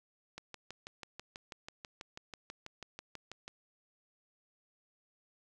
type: click train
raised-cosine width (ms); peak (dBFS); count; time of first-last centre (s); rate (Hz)
0.2; -27; 20; 0.38-3.48; 6.13
effects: none